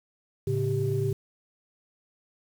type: tone cluster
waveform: sine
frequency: 110.3 / 139.2 / 392.1 Hz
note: A2 / C#3 / G4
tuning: +5 / +8 / 0 cents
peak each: -28 dBFS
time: 0.47-1.13 s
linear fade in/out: 5 ms
effects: tanh soft clip ceiling -14 dBFS + 8-bit